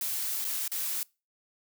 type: noise with dropouts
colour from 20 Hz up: blue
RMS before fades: -32 dBFS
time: 0.01-1.03 s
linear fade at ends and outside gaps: 2 ms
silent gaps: 0.445-0.449 / 0.679-0.717 s
effects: noise-tail reverb RT60 0.3 s tail -25 dB re dry